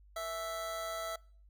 25% pulse tone with amplitude modulation, 659.3 Hz, E5, in tune, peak -31 dBFS, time 0.16-1.16 s, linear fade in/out 5 ms, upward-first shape sine, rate 184 Hz, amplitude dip 40%, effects noise-tail reverb RT60 0.5 s tail -25 dB re dry + added 50 Hz sine -57 dBFS peak until 1.49 s

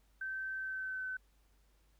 sine tone with pitch glide, 1547 to 1519.5 Hz, G6 to F#6, -23 to +46 cents, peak -37 dBFS, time 0.21-1.17 s, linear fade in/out 5 ms, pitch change -31 cents, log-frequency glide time 0.57-1.06 s, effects added 50 Hz sine -67 dBFS peak until 1.99 s + pink hiss -75 dBFS RMS until 1.99 s

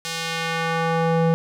square tone with band-pass filter sweep, 164.8 Hz, E3, in tune, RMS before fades -22 dBFS, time 0.05-1.34 s, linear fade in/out 0 ms, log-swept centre 5300 to 390 Hz, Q 0.78, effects none

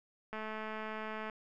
click train, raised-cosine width 0.5 ms, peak -27 dBFS, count 211, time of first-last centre 0.33-1.298 s, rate 217 Hz, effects none

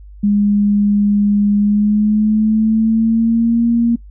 sine tone with pitch glide, 204.8 to 233.9 Hz, G#3 to A#3, -24 to +6 cents, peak -10 dBFS, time 0.23-3.96 s, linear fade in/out 10 ms, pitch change +230 cents, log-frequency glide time 1.57-3.66 s, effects noise-tail reverb RT60 0.1 s tail -23 dB re dry + added 50 Hz sine -34 dBFS peak until 4.1 s

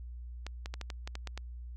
clicks, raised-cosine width 0.2 ms, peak -23 dBFS, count 9, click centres 0.466 / 0.659 / 0.74 / 0.813 / 0.902 / 1.075 / 1.154 / 1.273 / 1.376 s, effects added 60 Hz sine -41 dBFS peak until 1.76 s

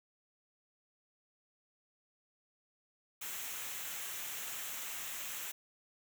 white noise with comb filter, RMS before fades -42 dBFS, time 3.21-5.52 s, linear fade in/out 10 ms, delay 0.21 ms, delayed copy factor -0.55, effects none

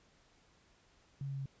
sine tone with pitch steps, 138.59 / 137.71 / 136.84 / 135.97 Hz, C#3 / C#3 / C#3 / C#3, 0 / -11 / -22 / -33 cents, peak -37 dBFS, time 1.21-1.458 s, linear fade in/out 2 ms, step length 62 ms, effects pink hiss -68 dBFS RMS until 1.6 s + resampled to 16000 Hz

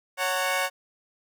15% pulse chord, F# major, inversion second, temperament equal with one note detuned, 554.4 / 740 / 912.1 Hz, C#5 / F#5 / A#5, 0 / 0 / -38 cents, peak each -21 / -22 / -25 dBFS, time 0.17-0.7 s, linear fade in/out 50 ms, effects none

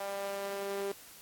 sawtooth tone with high-pass filter sweep, 198.5 Hz, G3, 22 cents sharp, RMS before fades -37 dBFS, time 0-0.92 s, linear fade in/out 5 ms, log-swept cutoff 660 to 400 Hz, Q 3.4, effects white hiss -53 dBFS RMS until 1.21 s + AAC 64 kbps

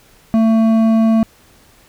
sine tone with hard clipping, 223.6 Hz, A3, 28 cents sharp, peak -11 dBFS, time 0.34-1.23 s, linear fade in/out 0 ms, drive 8 dB, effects pink hiss -49 dBFS RMS until 1.88 s

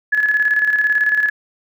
sine tone with tremolo, 1703 Hz, G#6, 43 cents sharp, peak -11 dBFS, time 0.12-1.3 s, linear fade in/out 10 ms, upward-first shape square, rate 18 Hz, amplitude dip 50%, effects none

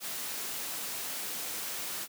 white noise, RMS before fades -37 dBFS, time 0-2.08 s, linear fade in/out 50 ms, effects high-pass 150 Hz 12 dB/octave

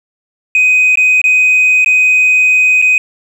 sine tone with dropouts, 2507 Hz, D#7, 12 cents sharp, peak -4 dBFS, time 0.55-2.98 s, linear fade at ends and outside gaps 2 ms, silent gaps 0.956-0.973 / 1.216-1.24 / 1.846-1.86 / 2.817-2.823 s, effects tanh soft clip ceiling -4 dBFS + 7-bit

